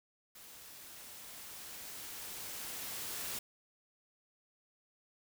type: noise with level ramp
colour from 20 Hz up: white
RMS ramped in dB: -54 to -40 dBFS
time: 0.35-3.39 s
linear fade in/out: 5 ms
effects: none